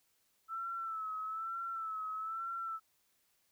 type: tone with vibrato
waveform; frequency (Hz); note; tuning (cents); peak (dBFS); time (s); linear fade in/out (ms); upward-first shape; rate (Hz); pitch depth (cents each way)
sine; 1318.5; E6; 0; -37; 0.48-2.8; 50; sine; 1.1; 54
effects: white hiss -75 dBFS RMS until 3.51 s